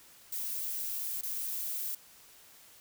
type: noise with dropouts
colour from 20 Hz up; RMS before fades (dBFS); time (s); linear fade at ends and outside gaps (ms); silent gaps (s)
violet; -36; 0.32-1.95; 5; 1.212-1.231
effects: white hiss -57 dBFS RMS until 2.8 s